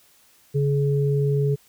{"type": "tone pair together", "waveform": "sine", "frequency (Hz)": [141.2, 423.1], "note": ["C#3", "G#4"], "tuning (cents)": [32, 32], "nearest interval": "octave + perfect fifth", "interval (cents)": 1900, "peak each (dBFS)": [-19, -24], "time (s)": [0.54, 1.56], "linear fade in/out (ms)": 20, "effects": ["white hiss -57 dBFS RMS until 1.68 s"]}